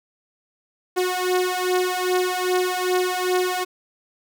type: beating tone pair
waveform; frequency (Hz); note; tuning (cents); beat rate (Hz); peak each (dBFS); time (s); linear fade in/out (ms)
sawtooth; 363.7 / 366.2; F#4 / F#4; -30 / -18; 2.5; -19; 0.96-3.65; 20
effects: none